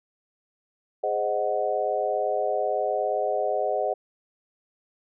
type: chord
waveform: sine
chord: Ab dominant seventh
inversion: none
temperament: equal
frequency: 415.3 / 523.3 / 622.3 / 740 Hz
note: Ab4 / C5 / Eb5 / Gb5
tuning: 0 / 0 / 0 / 0 cents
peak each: -30 / -29 / -27 / -28 dBFS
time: 1.03-3.94 s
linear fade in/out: 10 ms
effects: none